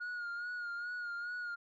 sine tone with vibrato, 1432 Hz, F6, 43 cents sharp, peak -35 dBFS, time 0-1.56 s, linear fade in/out 20 ms, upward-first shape sine, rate 2.4 Hz, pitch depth 42 cents each way, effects tanh soft clip ceiling -37 dBFS

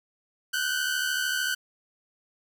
sawtooth tone pair together, 1473.7 / 1547 Hz, F#6 / G6, -7 / -23 cents, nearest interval minor second, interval 84 cents, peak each -25 dBFS, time 0.53-1.55 s, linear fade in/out 10 ms, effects none

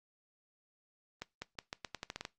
accelerating click train, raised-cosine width 0.2 ms, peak -22 dBFS, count 11, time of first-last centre 1.22-2.251 s, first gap 200 ms, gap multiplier 0.84, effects noise-tail reverb RT60 0.2 s tail -20 dB re dry + Opus 32 kbps

